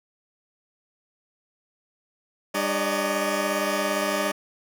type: tone cluster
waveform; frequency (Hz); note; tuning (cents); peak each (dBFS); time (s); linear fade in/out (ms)
15% pulse; 199.9 / 299.8 / 566 / 617; G3 / D4 / C#5 / D#5; +34 / +36 / +36 / -15; -23; 2.54-4.32; 10
effects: none